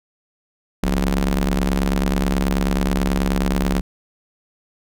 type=ring-modulated tone; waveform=sawtooth; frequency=69.3 Hz; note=C#2; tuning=in tune; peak=-10 dBFS; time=0.83-3.81 s; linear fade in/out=5 ms; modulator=114 Hz; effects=none